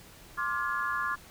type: chord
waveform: sine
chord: D half-diminished seventh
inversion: third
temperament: just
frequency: 1057.2 / 1174.7 / 1409.6 / 1691.5 Hz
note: C6 / D6 / F6 / Ab6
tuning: +18 / 0 / +16 / +31 cents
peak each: -34 dBFS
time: 0.37-1.16 s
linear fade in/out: 20 ms
effects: pink hiss -52 dBFS RMS until 1.3 s